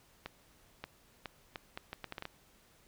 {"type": "accelerating click train", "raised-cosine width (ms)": 0.3, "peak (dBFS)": -24, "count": 11, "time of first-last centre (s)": [0.26, 2.254], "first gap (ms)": 580, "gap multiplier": 0.72, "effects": ["pink hiss -65 dBFS RMS until 2.87 s"]}